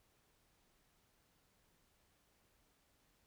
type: silence
effects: pink hiss -75 dBFS RMS until 3.26 s